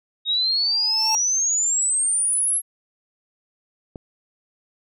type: exponential sweep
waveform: sine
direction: up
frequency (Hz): 3729 to 11300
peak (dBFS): -18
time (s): 0.25-2.62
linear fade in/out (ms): 50
type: tone with exponential growth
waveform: square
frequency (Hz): 880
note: A5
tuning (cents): 0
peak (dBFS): -21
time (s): 0.55-1.15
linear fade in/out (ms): 1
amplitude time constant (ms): 130
type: click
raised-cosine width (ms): 2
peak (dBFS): -21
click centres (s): 3.958
effects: none